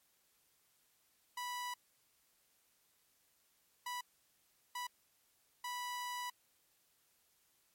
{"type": "tone bursts at uneven times", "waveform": "sawtooth", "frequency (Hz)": 984, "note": "B5", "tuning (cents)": -7, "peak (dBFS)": -36, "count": 4, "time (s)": [[1.37, 1.74], [3.86, 4.01], [4.75, 4.87], [5.64, 6.3]], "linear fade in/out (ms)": 5, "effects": ["white hiss -74 dBFS RMS until 7.74 s", "MP3 64 kbps"]}